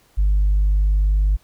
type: tone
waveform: sine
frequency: 50.2 Hz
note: G1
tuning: 42 cents sharp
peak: -12 dBFS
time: 0.17-1.37 s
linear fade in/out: 20 ms
effects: tanh soft clip ceiling -11 dBFS + pink hiss -57 dBFS RMS until 1.43 s